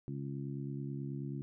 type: harmonic tone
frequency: 69.3 Hz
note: C#2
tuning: in tune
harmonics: 2 / 3 / 4 / 5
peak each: -39 / -45 / -45 / -48 dBFS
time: 0.08-1.42 s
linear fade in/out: 0 ms
effects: none